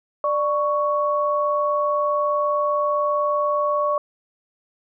sine tone pair together, 591.8 / 1113 Hz, D5 / C#6, +13 / +7 cents, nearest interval major seventh, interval 1094 cents, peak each -21 dBFS, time 0.24-3.98 s, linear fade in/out 2 ms, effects none

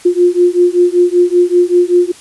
sine beating tone pair, 351.5 / 356.7 Hz, F4 / F4, +11 / +37 cents, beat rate 5.2 Hz, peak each -10 dBFS, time 0.05-2.12 s, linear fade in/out 10 ms, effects white hiss -38 dBFS RMS until 2.2 s + resampled to 24000 Hz

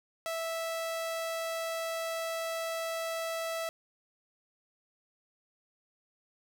sawtooth tone, 657 Hz, E5, 6 cents flat, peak -29 dBFS, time 0.26-3.69 s, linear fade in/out 0 ms, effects none

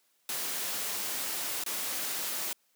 white noise with dropouts, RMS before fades -34 dBFS, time 0.29-2.53 s, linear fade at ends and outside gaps 2 ms, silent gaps 1.638-1.662 s, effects white hiss -71 dBFS RMS until 2.75 s + high-pass 200 Hz 12 dB/octave

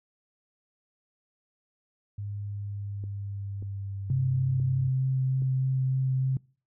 sine tone with pitch glide, 101.9 to 97.86 Hz, G#2 to G2, -32 to -2 cents, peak -32 dBFS, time 2.18-4.89 s, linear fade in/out 5 ms, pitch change -70 cents, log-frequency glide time 2.45-4.2 s
clicks, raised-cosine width 3 ms, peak -31 dBFS, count 4, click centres 3.039 / 3.625 / 4.6 / 5.421 s
sine tone with vibrato, 131.4 Hz, C3, 8 cents sharp, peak -23 dBFS, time 4.1-6.37 s, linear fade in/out 2 ms, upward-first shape sine, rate 3.3 Hz, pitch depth 9 cents each way
effects noise-tail reverb RT60 0.4 s tail -25 dB re dry

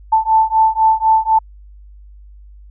sine beating tone pair, 881 / 885 Hz, A5 / A5, +2 / +10 cents, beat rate 4 Hz, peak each -13 dBFS, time 0.12-1.39 s, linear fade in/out 10 ms, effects added 50 Hz sine -37 dBFS peak until 2.7 s

